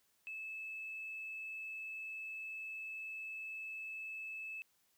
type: tone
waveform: triangle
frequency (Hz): 2611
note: E7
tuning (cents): -17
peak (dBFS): -39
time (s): 0.27-4.62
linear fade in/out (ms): 0
effects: tanh soft clip ceiling -40 dBFS + white hiss -75 dBFS RMS until 4.97 s